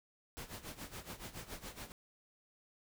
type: noise with tremolo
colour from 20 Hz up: pink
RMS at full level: -45 dBFS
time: 0.37-1.92 s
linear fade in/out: 0 ms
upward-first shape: sine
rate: 7.1 Hz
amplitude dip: 80%
effects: none